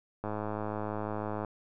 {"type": "click train", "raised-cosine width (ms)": 1, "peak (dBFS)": -21, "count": 129, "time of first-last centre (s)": [0.24, 1.448], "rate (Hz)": 106, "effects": []}